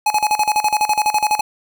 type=tone with tremolo; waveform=square; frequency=846 Hz; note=G#5; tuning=32 cents sharp; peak=-13 dBFS; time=0.06-1.41 s; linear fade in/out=5 ms; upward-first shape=square; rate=12 Hz; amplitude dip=80%; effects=none